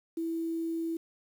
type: tone with quantisation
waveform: sine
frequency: 329.6 Hz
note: E4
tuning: in tune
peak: -30 dBFS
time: 0.17-0.97 s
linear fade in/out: 5 ms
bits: 9
effects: none